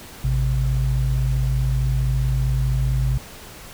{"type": "tone pair together", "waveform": "sine", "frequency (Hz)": [54.61, 130], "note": ["A1", "C3"], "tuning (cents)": [-12, -11], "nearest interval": "octave + minor third", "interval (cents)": 1501, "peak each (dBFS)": -20, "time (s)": [0.24, 3.18], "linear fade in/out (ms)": 5, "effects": ["pink hiss -40 dBFS RMS until 3.73 s"]}